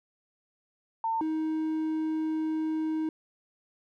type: tone pair in turn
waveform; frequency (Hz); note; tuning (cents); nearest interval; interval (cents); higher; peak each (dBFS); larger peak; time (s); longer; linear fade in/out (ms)
sine / triangle; 902 / 314.9; A5 / D#4; +43 / +21; octave + tritone; 1822; first; -26 / -25; second; 1.04-1.21 / 1.21-3.09; second; 2
effects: none